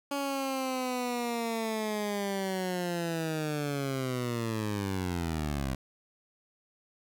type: linear sweep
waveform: 15% pulse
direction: down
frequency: 282.9 to 64 Hz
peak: -24 dBFS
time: 0.11-5.75 s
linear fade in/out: 5 ms
effects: none